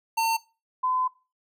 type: tone pair in turn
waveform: square / sine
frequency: 905 / 1018.2 Hz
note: A5 / C6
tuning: +48 / -47 cents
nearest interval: major second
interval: 205 cents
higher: second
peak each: -22 dBFS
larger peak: neither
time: 0.17-0.37 / 0.83-1.08 s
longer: second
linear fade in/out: 10 ms
effects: noise-tail reverb RT60 0.3 s tail -20 dB re dry